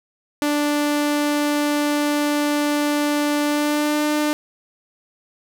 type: tone with pitch glide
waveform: sawtooth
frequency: 293.7 to 299.4 Hz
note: D4 to D4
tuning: 0 to +33 cents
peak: -14 dBFS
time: 0.42-4.33 s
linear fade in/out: 0 ms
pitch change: +33 cents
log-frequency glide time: 3.44-4.03 s
effects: none